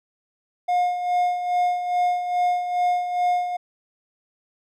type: tone with tremolo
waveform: triangle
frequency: 715 Hz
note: F5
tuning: 41 cents sharp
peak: -15 dBFS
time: 0.68-3.57 s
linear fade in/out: 10 ms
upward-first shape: sine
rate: 2.4 Hz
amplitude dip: 60%
effects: none